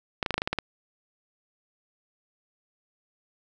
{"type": "clicks", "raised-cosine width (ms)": 0.3, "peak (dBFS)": -10, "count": 9, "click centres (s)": [0.228, 0.262, 0.307, 0.342, 0.38, 0.419, 0.475, 0.53, 0.587], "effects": []}